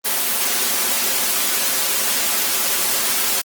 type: noise with comb filter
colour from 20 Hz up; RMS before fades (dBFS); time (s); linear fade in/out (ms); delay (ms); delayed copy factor
white; -19; 0.04-3.42; 20; 6.4; -0.65
effects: high-pass 200 Hz 12 dB/octave + Opus 24 kbps